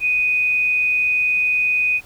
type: tone with amplitude modulation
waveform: sine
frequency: 2489 Hz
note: D#7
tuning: in tune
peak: -14 dBFS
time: 0-2.01 s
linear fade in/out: 50 ms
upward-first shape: sine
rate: 148 Hz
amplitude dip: 25%
effects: pink hiss -47 dBFS RMS until 2.05 s